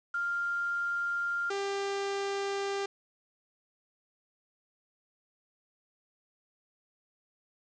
sine / sawtooth tone pair in turn, 1396.9 / 396.8 Hz, F6 / G4, 0 / +21 cents, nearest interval octave + minor seventh, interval 2179 cents, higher first, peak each -29 / -27 dBFS, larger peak second, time 0.14-1.5 / 1.5-2.86 s, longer neither, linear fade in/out 5 ms, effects resampled to 16000 Hz + 9-bit

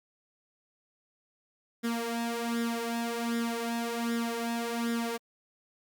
sawtooth tone with flanger, 233.1 Hz, A#3, in tune, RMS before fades -32 dBFS, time 1.83-5.18 s, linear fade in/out 20 ms, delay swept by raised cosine 0.56 to 3.16 ms, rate 1.3 Hz, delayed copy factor +0.7, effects Opus 48 kbps

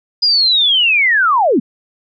sine linear sweep, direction down, 4978 to 192.5 Hz, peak -9 dBFS, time 0.22-1.6 s, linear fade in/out 10 ms, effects none

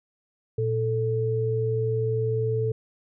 sine tone pair together, 116.54 / 440 Hz, A#2 / A4, 0 / 0 cents, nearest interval octave + major seventh, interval 2300 cents, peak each -25 dBFS, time 0.58-2.72 s, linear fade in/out 5 ms, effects none

